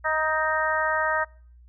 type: harmonic tone with a mistuned harmonic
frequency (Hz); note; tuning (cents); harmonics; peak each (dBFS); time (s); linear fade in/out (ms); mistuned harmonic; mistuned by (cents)
313.4; D#4; +13; 2 / 3 / 4 / 5 / 6; -28 / -28 / -28 / -28 / -28; 0.04-1.25; 20; 6; -23
effects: noise-tail reverb RT60 0.5 s tail -26 dB re dry + added 60 Hz sine -48 dBFS peak until 1.68 s